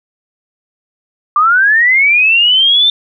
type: linear sweep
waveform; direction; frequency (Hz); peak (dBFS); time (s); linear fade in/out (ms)
sine; up; 1163 to 3592; -6; 1.36-2.9; 2
effects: none